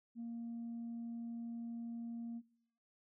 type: tone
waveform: sine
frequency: 233.1 Hz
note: A#3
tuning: in tune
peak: -40 dBFS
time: 0.15-2.42 s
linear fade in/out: 50 ms
effects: noise-tail reverb RT60 0.8 s tail -24 dB re dry + tanh soft clip ceiling -39 dBFS